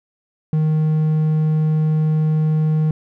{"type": "tone", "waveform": "triangle", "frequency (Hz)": 155.56, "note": "D#3", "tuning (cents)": 0, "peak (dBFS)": -12, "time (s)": [0.53, 2.91], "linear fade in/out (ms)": 2, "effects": []}